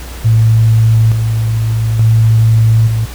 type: tone with tremolo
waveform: sine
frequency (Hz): 112.1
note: A2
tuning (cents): +33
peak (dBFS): -5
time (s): 0.24-3.06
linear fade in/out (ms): 20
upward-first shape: square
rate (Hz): 0.57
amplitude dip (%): 45
effects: added 60 Hz sine -25 dBFS peak until 3.14 s + pink hiss -31 dBFS RMS until 3.14 s